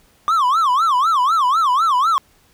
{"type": "tone with vibrato", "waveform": "triangle", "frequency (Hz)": 1154, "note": "D6", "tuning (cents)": -31, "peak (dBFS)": -11, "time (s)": [0.28, 2.18], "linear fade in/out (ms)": 0, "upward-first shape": "sine", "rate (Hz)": 4, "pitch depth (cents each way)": 280, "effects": ["pink hiss -55 dBFS RMS until 2.53 s"]}